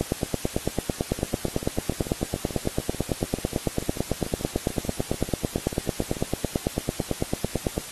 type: two click trains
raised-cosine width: 2 ms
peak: -9 / -20 dBFS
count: 71 / 35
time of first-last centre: 0.01-7.779 / 1.19-6.168 s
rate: 9.01 / 6.83 Hz
effects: white hiss -38 dBFS RMS until 7.91 s + AAC 32 kbps